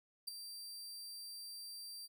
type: tone with ADSR envelope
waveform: sawtooth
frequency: 4700 Hz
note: D8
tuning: 1 cent sharp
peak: -34 dBFS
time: 0.27-2.08 s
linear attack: 13 ms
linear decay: 8 ms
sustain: -10 dB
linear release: 32 ms
effects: none